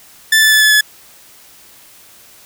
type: tone with pitch steps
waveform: sawtooth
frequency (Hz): 1760 / 1747.8 / 1735.8 / 1723.8 / 1711.9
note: A6 / A6 / A6 / A6 / A6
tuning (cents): 0 / -12 / -24 / -36 / -48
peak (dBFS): -4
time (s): 0.32-0.81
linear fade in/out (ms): 5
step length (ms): 98
effects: white hiss -43 dBFS RMS until 2.45 s